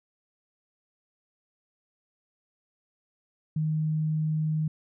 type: tone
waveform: sine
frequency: 155.56 Hz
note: D#3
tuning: in tune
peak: -24 dBFS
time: 3.56-4.68 s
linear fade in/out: 5 ms
effects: none